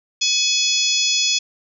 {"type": "harmonic tone with a mistuned harmonic", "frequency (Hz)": 846, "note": "G#5", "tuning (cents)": 32, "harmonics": [3, 4, 5, 6, 7, 8], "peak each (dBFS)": [-24, -21, -26, -21, -25, -25], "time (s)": [0.21, 1.39], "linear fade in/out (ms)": 10, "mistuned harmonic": 5, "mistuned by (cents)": 43, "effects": []}